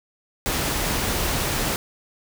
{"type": "noise", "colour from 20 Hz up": "pink", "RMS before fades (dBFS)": -24, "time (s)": [0.46, 1.76], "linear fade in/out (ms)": 0, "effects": []}